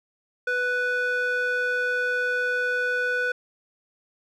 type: tone with band-pass filter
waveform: square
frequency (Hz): 494.7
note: B4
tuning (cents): +3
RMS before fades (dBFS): -25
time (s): 0.47-3.32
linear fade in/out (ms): 5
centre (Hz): 1300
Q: 3
effects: none